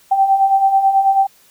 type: beating tone pair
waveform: sine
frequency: 772 / 781.2 Hz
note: G5 / G5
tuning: -27 / -6 cents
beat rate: 9.2 Hz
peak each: -18 / -11 dBFS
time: 0.11-1.27 s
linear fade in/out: 10 ms
effects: white hiss -51 dBFS RMS until 1.5 s